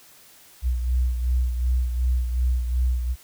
sine beating tone pair, 61.74 / 64.44 Hz, B1 / C2, 0 / -26 cents, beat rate 2.7 Hz, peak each -20 / -29 dBFS, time 0.62-3.16 s, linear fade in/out 50 ms, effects white hiss -51 dBFS RMS until 3.23 s

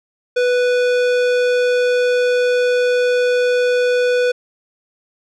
sine tone with tanh clipping, 493.9 Hz, B4, in tune, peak -15 dBFS, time 0.36-4.32 s, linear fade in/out 10 ms, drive 18 dB, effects none

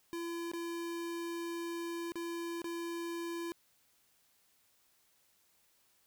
square tone with dropouts, 338.9 Hz, E4, 48 cents sharp, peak -38 dBFS, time 0.13-3.52 s, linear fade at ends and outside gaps 0 ms, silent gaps 0.516-0.535 / 2.12-2.156 / 2.618-2.643 s, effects white hiss -71 dBFS RMS until 6.06 s

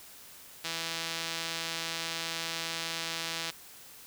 sawtooth tone with band-pass filter, 164.81 Hz, E3, in tune, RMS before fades -36 dBFS, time 0.64-3.51 s, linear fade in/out 10 ms, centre 4200 Hz, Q 1.1, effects white hiss -51 dBFS RMS until 4.06 s

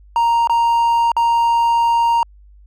triangle tone with dropouts, 932.3 Hz, A#5, in tune, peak -10 dBFS, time 0.16-2.23 s, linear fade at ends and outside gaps 1 ms, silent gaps 0.473-0.496 / 1.118-1.166 s, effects added 50 Hz sine -42 dBFS peak until 2.66 s

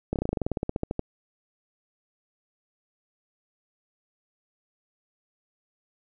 slowing click train, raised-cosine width 2 ms, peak -13 dBFS, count 18, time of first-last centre 0.13-0.994 s, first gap 28 ms, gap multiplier 1.07, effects none

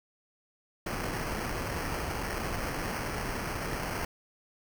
pink noise with sample-and-hold, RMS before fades -34 dBFS, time 0.86-4.05 s, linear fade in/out 5 ms, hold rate 3675 Hz, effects none

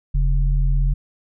sine tone pair together, 41.2 / 138.59 Hz, E1 / C#3, 0 / 0 cents, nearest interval octave + major sixth, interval 2100 cents, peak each -15 / -23 dBFS, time 0.14-0.94 s, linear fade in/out 10 ms, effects none

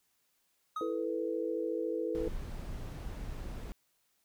triangle tone with exponential decay, 1259 Hz, D#6, 20 cents sharp, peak -30 dBFS, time 0.76-1.05 s, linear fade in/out 5 ms, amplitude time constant 63 ms
sine chord, E suspended fourth, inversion none, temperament equal, 329.6 / 440 / 493.9 Hz, E4 / A4 / B4, 0 / 0 / 0 cents, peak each -36 dBFS, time 0.81-2.28 s, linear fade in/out 2 ms
brown noise, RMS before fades -40 dBFS, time 2.15-3.72 s, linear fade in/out 0 ms
effects white hiss -75 dBFS RMS until 4.24 s

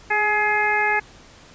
harmonic tone with a mistuned harmonic, 421.8 Hz, G#4, 27 cents sharp, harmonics 1 / 2 / 3 / 4 / 5 / 6, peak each -28 / -22 / -32 / -22 / -23 / -29 dBFS, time 0.1-1 s, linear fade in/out 10 ms, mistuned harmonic 1, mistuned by -25 cents, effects pink hiss -47 dBFS RMS until 1.54 s + resampled to 16000 Hz

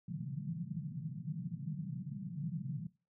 pink band-pass noise, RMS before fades -41 dBFS, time 0.08-2.87 s, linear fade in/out 5 ms, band 140 to 180 Hz, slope 48 dB/octave, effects noise-tail reverb RT60 0.3 s tail -20 dB re dry

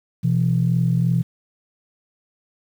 sine tone pair together, 125.5 / 168.4 Hz, B2 / E3, +28 / +37 cents, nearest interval perfect fourth, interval 509 cents, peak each -18 dBFS, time 0.23-1.23 s, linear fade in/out 20 ms, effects tanh soft clip ceiling -8 dBFS + 8-bit

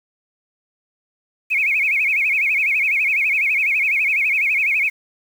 sine tone with vibrato, 2349 Hz, D7, in tune, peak -15 dBFS, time 1.5-4.9 s, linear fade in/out 20 ms, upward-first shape sine, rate 12 Hz, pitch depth 170 cents each way, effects 7-bit

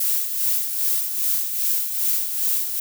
violet noise with tremolo, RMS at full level -20 dBFS, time 0-2.8 s, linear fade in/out 5 ms, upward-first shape sine, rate 2.5 Hz, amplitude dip 55%, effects none

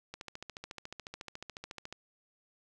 click train, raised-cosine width 0.2 ms, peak -25 dBFS, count 26, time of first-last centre 0.14-1.926 s, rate 14 Hz, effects none

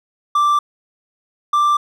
triangle tone pair in turn, 1174.7 / 1178.8 Hz, D6 / D6, 0 / +6 cents, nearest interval unison, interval 6 cents, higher second, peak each -10 dBFS, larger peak neither, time 0.35-0.59 / 1.53-1.77 s, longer neither, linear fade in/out 5 ms, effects none

